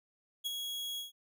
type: tone with ADSR envelope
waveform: 40% pulse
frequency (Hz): 3322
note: G#7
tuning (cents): 0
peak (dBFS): -31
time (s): 0.44-1.12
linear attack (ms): 24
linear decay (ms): 19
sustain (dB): -5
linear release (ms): 140
effects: none